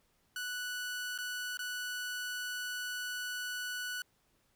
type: tone with dropouts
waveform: sawtooth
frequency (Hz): 1480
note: F#6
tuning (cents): 0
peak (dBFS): -33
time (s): 0.36-4.02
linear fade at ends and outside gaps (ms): 2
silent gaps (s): 1.178-1.186 / 1.572-1.591
effects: pink hiss -73 dBFS RMS until 4.55 s